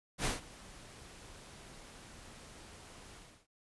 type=noise with ADSR envelope; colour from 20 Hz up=pink; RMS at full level=-32 dBFS; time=0.18-3.47 s; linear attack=72 ms; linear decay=150 ms; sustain=-21 dB; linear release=300 ms; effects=resampled to 24000 Hz